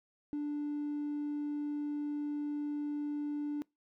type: tone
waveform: triangle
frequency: 293.7 Hz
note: D4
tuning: in tune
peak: -30 dBFS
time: 0.33-3.62 s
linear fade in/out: 0 ms
effects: noise-tail reverb RT60 0.2 s tail -26 dB re dry + tanh soft clip ceiling -30 dBFS